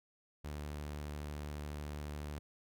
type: tone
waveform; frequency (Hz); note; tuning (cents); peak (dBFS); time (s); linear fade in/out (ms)
sawtooth; 74; D2; +14; -37; 0.44-2.39; 10
effects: none